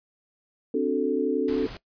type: chord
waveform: sine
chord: D dominant seventh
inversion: third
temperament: equal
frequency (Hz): 261.6 / 293.7 / 370 / 440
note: C4 / D4 / F#4 / A4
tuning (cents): 0 / 0 / 0 / 0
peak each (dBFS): -28 / -27 / -29 / -25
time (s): 0.74-1.67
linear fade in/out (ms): 5
type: noise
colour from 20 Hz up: pink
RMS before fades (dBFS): -40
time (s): 1.48-1.77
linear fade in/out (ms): 2
effects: noise-tail reverb RT60 0.1 s tail -19 dB re dry + resampled to 11025 Hz